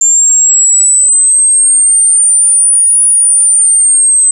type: exponential two-way sweep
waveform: sine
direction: up then down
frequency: 7290 to 9750 to 8140 Hz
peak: -4 dBFS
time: 0.01-4.31 s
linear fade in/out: 5 ms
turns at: 3.04 s
effects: none